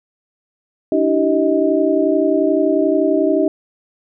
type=tone cluster; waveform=sine; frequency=291.8 / 323.2 / 385.7 / 630 Hz; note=D4 / E4 / G4 / D#5; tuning=-11 / -34 / -28 / +21 cents; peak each=-18 dBFS; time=0.92-3.48 s; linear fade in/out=2 ms; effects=none